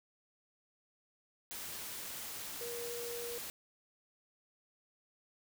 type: tone in noise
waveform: sine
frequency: 474.9 Hz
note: A#4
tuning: 32 cents sharp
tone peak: -41 dBFS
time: 2.61-3.38 s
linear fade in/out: 0 ms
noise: white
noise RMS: -44 dBFS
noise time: 1.51-3.5 s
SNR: 0 dB
effects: none